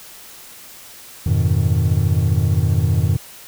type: chord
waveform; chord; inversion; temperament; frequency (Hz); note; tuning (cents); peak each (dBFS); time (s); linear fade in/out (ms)
triangle; F half-diminished seventh; none; equal with one note detuned; 88.73 / 103.83 / 123.47 / 155.56; F2 / Ab2 / Cb3 / Eb3; +28 / 0 / 0 / 0; -16 / -17 / -19 / -19; 1.26-3.17; 5
effects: white hiss -40 dBFS RMS until 3.47 s